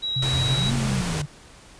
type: tone with vibrato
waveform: sine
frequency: 3863 Hz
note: B7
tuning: 39 cents flat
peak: -24 dBFS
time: 0.02-0.71 s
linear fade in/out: 20 ms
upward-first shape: sine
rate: 8 Hz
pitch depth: 12 cents each way
type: tone with pitch glide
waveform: sine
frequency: 130.7 to 131.84 Hz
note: C3 to C3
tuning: -1 to +14 cents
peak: -23 dBFS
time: 0.16-1.01 s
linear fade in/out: 5 ms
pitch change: +15 cents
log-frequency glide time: 0.63-0.75 s
type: noise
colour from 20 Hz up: pink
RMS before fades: -29 dBFS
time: 0.22-1.22 s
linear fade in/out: 5 ms
type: exponential two-way sweep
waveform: sine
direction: up then down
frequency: 69.9 to 241.8 to 143.6 Hz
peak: -26 dBFS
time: 0.32-1.26 s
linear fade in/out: 10 ms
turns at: 0.73 s
effects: pink hiss -48 dBFS RMS until 1.79 s + resampled to 22050 Hz